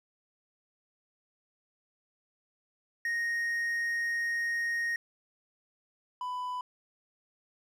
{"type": "tone pair in turn", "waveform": "triangle", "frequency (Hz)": [1864.7, 996.7], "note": ["A#6", "B5"], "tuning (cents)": [0, 16], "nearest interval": "major seventh", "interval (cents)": 1084, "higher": "first", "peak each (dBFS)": [-27, -31], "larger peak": "first", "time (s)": [[3.05, 4.96], [6.21, 6.61]], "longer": "first", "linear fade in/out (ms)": 2, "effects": []}